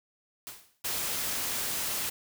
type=noise with exponential decay; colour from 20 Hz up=white; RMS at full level=-39 dBFS; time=0.47-0.82 s; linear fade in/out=0 ms; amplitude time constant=74 ms
type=noise; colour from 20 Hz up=white; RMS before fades=-32 dBFS; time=0.84-2.1 s; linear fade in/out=10 ms
effects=none